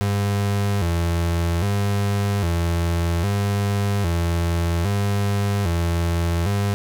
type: tone with vibrato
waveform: 35% pulse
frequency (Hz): 92.5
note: F#2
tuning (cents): 0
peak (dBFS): -17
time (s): 0.01-6.74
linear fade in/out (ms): 0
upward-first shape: square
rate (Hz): 0.62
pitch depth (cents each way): 150
effects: none